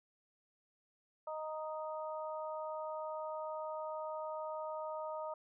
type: harmonic tone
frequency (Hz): 311.1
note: D#4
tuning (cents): 0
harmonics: 2 / 3 / 4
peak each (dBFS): -41 / -44 / -47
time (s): 1.27-5.34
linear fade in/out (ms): 5
effects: none